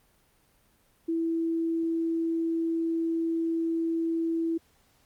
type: tone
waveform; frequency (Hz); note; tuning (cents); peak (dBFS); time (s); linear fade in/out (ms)
sine; 329.6; E4; 0; -25; 1.08-4.58; 10
effects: pink hiss -65 dBFS RMS until 5.05 s + Opus 32 kbps